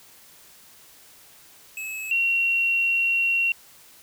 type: tone pair in turn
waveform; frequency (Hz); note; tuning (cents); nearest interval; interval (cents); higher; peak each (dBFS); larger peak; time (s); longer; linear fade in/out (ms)
square / sine; 2585 / 2739; E7 / F7; -34 / -34; minor second; 100; second; -31 / -19; second; 1.77-2.11 / 2.11-3.52; second; 2
effects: white hiss -51 dBFS RMS until 4.02 s